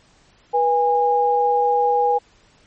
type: tone pair together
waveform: sine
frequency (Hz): 486.7 / 818.5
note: B4 / G#5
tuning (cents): -25 / -25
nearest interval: major sixth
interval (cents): 900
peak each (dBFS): -19 / -16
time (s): 0.53-2.19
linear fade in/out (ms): 20
effects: pink hiss -55 dBFS RMS until 2.66 s + MP3 32 kbps